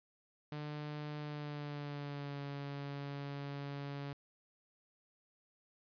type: tone with pitch glide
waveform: sawtooth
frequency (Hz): 149.2 to 141.48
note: D3 to C#3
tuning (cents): +28 to +36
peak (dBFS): -37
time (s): 0.52-4.13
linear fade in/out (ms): 2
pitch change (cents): -92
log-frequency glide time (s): 1.2-2.41
effects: resampled to 11025 Hz